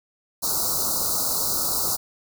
white band-stop noise, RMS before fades -24 dBFS, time 0.42-1.97 s, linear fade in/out 20 ms, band 1400 to 4000 Hz, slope 96 dB/octave, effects none

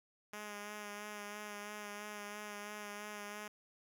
5% pulse tone with vibrato, 207.7 Hz, G#3, in tune, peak -33 dBFS, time 0.33-3.48 s, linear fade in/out 5 ms, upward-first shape sine, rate 3 Hz, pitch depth 23 cents each way, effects none

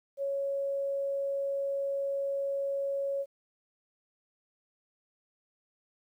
sine tone, 554.4 Hz, C#5, in tune, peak -29 dBFS, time 0.17-3.26 s, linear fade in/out 50 ms, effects 11-bit

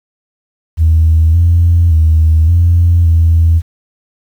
sine tone with pitch steps, 80.4 / 85.2 / 79.6 / 85.8 / 82.6 Hz, E2 / F2 / D#2 / F2 / E2, -43 / -42 / +40 / -30 / +4 cents, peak -4 dBFS, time 0.77-3.62 s, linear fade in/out 50 ms, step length 570 ms, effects tanh soft clip ceiling -1 dBFS + 7-bit

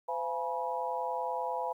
sine tone cluster, 510 / 681 / 840 / 970 Hz, C5 / F5 / G#5 / B5, -44 / -44 / +19 / -31 cents, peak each -37 / -38 / -36 / -36 dBFS, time 0.08-1.73 s, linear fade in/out 10 ms, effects 11-bit

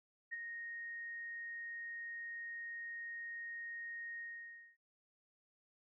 sine tone with ADSR envelope, 1863 Hz, A#6, 2 cents flat, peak -38 dBFS, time 0.31-4.77 s, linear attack 23 ms, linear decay 23 ms, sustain -5 dB, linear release 580 ms, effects none

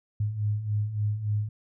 sine beating tone pair, 102.6 / 106.1 Hz, G#2 / G#2, -21 / +38 cents, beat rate 3.5 Hz, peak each -32 / -26 dBFS, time 0.2-1.49 s, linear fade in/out 5 ms, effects none

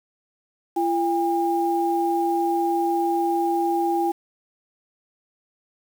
sine tone pair together, 339.6 / 806 Hz, F4 / G5, -48 / +48 cents, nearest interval octave + minor third, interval 1496 cents, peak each -22 dBFS, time 0.76-4.12 s, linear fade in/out 10 ms, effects 7-bit

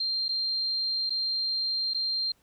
sine tone with dropouts, 4177 Hz, C8, 4 cents flat, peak -26 dBFS, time 0-2.32 s, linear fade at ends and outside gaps 5 ms, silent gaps 0.283-0.29 / 1.096-1.104 / 1.936-1.945 s, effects pink hiss -67 dBFS RMS until 2.42 s

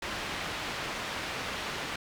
white low-pass noise, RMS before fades -36 dBFS, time 0.02-1.96 s, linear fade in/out 5 ms, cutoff 2800 Hz, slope 12 dB/octave, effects none

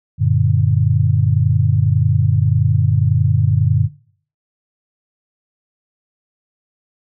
sine chord, Gb augmented, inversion none, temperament equal with one note detuned, 94.77 / 116.54 / 146.83 Hz, Gb2 / Bb2 / D3, +42 / 0 / 0 cents, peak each -16 dBFS, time 0.18-3.89 s, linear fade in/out 50 ms, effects noise-tail reverb RT60 0.5 s tail -18 dB re dry

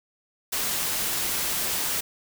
white noise, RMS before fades -27 dBFS, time 0.52-2.01 s, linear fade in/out 10 ms, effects none

